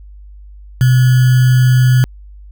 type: tone with sample-and-hold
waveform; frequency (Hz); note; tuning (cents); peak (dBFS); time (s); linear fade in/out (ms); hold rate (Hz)
sine; 126.7; B2; +45; -6; 0.81-2.04; 0; 1575
effects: added 50 Hz sine -33 dBFS peak until 2.51 s